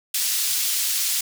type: high-pass noise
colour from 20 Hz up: pink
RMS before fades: -23 dBFS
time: 0.14-1.21 s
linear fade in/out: 5 ms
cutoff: 4300 Hz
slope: 12 dB/octave
effects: none